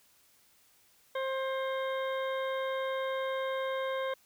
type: harmonic tone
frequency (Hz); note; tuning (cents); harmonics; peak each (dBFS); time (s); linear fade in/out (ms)
530; C5; +22; 1 / 2 / 3 / 4 / 6 / 7; -32 / -38 / -42 / -44 / -48 / -49; 1.15-4.14; 5
effects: white hiss -65 dBFS RMS until 4.25 s